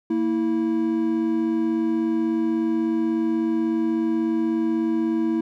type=tone pair together; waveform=triangle; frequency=230 / 326.4 Hz; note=A#3 / E4; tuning=-23 / -17 cents; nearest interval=tritone; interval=606 cents; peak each=-23 / -19 dBFS; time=0.1-5.41 s; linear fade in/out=5 ms; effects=none